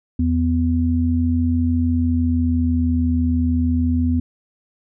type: tone pair together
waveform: sine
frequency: 82.9 / 249 Hz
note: E2 / B3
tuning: +10 / +14 cents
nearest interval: octave + perfect fifth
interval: 1904 cents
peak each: -18 dBFS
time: 0.19-4.2 s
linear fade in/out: 5 ms
effects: none